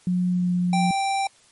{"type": "tone with pitch glide", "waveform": "sine", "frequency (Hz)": [180.1, 178.24], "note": ["F#3", "F3"], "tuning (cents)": [-46, 36], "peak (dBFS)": -19, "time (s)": [0.07, 0.91], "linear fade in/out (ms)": 2, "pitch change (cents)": -18, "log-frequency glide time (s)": [0.29, 0.52]}
{"type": "tone", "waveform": "square", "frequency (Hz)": 784, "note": "G5", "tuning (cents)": 0, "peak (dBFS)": -22, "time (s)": [0.73, 1.27], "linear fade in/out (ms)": 2}
{"effects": ["white hiss -56 dBFS RMS until 1.51 s", "MP3 48 kbps"]}